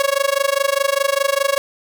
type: tone with amplitude modulation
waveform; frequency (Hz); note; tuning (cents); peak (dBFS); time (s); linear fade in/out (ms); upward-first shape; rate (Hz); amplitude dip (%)
sawtooth; 554.4; C#5; 0; -8; 0-1.58; 0; sine; 24.9; 95
effects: none